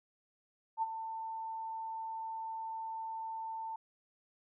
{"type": "tone with ADSR envelope", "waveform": "sine", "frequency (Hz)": 894, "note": "A5", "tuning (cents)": 27, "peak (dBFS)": -28, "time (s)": [0.77, 3.76], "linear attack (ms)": 52, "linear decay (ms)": 29, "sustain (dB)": -10, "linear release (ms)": 4, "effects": []}